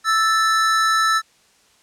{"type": "tone pair together", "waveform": "square", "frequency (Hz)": [1318.5, 1760], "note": ["E6", "A6"], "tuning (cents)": [0, 0], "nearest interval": "perfect fourth", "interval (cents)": 500, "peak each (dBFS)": [-17, -21], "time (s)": [0.04, 1.22], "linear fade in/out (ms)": 50, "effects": ["white hiss -56 dBFS RMS until 1.82 s", "low-pass 8000 Hz 12 dB/octave"]}